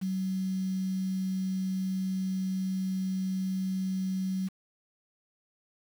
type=tone with quantisation; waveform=sine; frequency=188.7 Hz; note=F#3; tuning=34 cents sharp; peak=-28 dBFS; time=0.01-4.49 s; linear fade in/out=20 ms; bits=8; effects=none